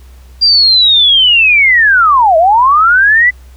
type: linear two-way sweep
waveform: sine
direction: down then up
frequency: 4800 to 622.3 to 2016 Hz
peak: -4 dBFS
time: 0.41-3.31 s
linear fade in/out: 20 ms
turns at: 2.37 s
effects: added 63 Hz sine -33 dBFS peak until 3.56 s + pink hiss -47 dBFS RMS until 3.56 s